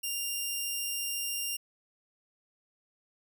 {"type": "tone", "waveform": "10% pulse", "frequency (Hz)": 2794, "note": "F7", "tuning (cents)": 0, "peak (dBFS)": -23, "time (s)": [0.03, 1.57], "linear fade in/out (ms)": 10, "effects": []}